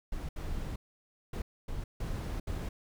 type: noise bursts at uneven times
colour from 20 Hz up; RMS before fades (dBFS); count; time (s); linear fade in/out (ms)
brown; -36; 6; 0.12-0.29 / 0.36-0.76 / 1.33-1.42 / 1.68-1.84 / 2-2.4 / 2.47-2.69; 5
effects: none